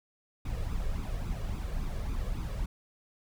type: noise with flanger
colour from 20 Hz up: brown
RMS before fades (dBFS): -33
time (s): 0.45-2.66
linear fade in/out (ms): 5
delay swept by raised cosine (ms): 0.8 to 1.79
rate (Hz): 3.6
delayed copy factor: +0.6
effects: none